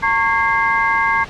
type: tone cluster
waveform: sine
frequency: 911 / 1104 / 1627 / 2090 Hz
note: A#5 / C#6 / G#6 / C7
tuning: -40 / -7 / -36 / -2 cents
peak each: -19 dBFS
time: 0.02-1.25 s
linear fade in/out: 20 ms
effects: pink hiss -34 dBFS RMS until 1.29 s + low-pass 4000 Hz 12 dB/octave